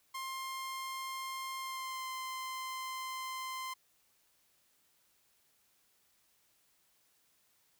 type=tone with pitch glide; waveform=sawtooth; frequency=1058 to 1040.4 Hz; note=C6 to C6; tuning=+19 to -10 cents; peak=-35 dBFS; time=0.14-3.74 s; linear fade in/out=10 ms; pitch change=-29 cents; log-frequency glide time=1.6-2.09 s; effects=white hiss -72 dBFS RMS until 7.79 s